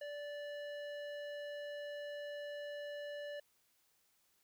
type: tone with low-pass filter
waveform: square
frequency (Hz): 583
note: D5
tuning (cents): -13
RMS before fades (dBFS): -45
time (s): 0.01-3.4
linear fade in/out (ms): 5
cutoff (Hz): 3000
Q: 1.1
effects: white hiss -75 dBFS RMS until 4.43 s